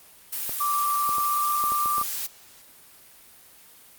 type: noise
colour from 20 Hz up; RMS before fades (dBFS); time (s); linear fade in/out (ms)
blue; -30; 0.32-2.27; 10
type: clicks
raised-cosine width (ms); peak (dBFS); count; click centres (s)
1; -23; 8; 0.494 / 1.092 / 1.183 / 1.639 / 1.72 / 1.859 / 1.982 / 2.014
type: tone with pitch glide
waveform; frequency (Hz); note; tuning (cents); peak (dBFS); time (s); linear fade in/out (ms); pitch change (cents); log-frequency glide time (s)
sine; 1170 to 1180.9; D6 to D6; -7 to +9; -22; 0.6-2.03; 10; +16; 1.04-1.55
effects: white hiss -51 dBFS RMS until 3.98 s + Opus 32 kbps

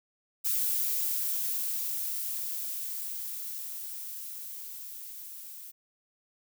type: noise with level ramp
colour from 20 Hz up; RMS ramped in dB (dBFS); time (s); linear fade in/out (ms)
violet; -28 to -45; 0.44-5.72; 20
effects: none

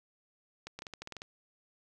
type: clicks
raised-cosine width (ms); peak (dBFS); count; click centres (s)
0.2; -25; 10; 0.67 / 0.79 / 0.821 / 0.868 / 0.937 / 1.02 / 1.074 / 1.123 / 1.167 / 1.219
effects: none

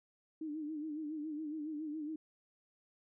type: tone with vibrato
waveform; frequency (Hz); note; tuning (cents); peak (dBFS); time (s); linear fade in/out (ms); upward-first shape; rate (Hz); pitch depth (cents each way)
sine; 305.7; D#4; -30; -38; 0.41-2.16; 5; sine; 7.2; 76
effects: none

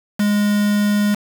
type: tone with quantisation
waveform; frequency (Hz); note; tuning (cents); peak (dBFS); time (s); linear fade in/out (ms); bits
triangle; 206.7; G#3; -8; -12; 0.19-1.15; 10; 4
effects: none

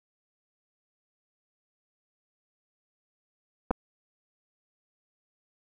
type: clicks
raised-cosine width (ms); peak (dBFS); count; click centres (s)
1; -12; 2; 3.708 / 3.712
effects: 9-bit

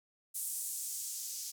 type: noise with band-pass filter sweep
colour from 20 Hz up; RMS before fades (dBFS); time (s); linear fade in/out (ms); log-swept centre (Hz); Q
violet; -40; 0.34-1.52; 20; 9100 to 5600; 1.7
effects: none

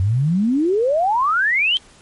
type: exponential sweep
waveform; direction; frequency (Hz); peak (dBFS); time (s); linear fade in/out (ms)
sine; up; 89.5 to 3200; -14; 0-1.77; 0
effects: pink hiss -48 dBFS RMS until 2.01 s + MP3 48 kbps

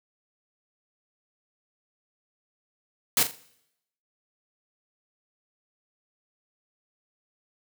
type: noise with echo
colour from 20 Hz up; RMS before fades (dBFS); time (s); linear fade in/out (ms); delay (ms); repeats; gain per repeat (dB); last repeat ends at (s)
white; -21; 3.17-3.23; 2; 41; 3; -10; 3.353
effects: noise-tail reverb RT60 0.8 s tail -20 dB re dry + high-pass 100 Hz 12 dB/octave

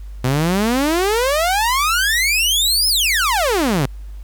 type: exponential two-way sweep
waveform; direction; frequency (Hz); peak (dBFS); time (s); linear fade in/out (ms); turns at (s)
sawtooth; up then down; 122.8 to 5274 to 122.8; -11; 0.24-3.86; 5; 2.88
effects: added 50 Hz sine -29 dBFS peak until 4.23 s + pink hiss -54 dBFS RMS until 4.23 s

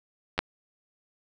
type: clicks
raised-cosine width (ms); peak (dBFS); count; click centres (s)
0.3; -20 / -6; 2; 0.379 / 0.39
effects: none

